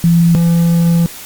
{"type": "tone pair in turn", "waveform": ["sine", "triangle"], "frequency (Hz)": [168.9, 168.9], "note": ["E3", "E3"], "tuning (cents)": [42, 42], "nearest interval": "unison", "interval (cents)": 0, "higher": "neither", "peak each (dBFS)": -6, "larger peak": "neither", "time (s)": [[0.04, 0.35], [0.35, 1.06]], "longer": "second", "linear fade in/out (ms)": 0, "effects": ["white hiss -31 dBFS RMS until 1.25 s", "Opus 48 kbps"]}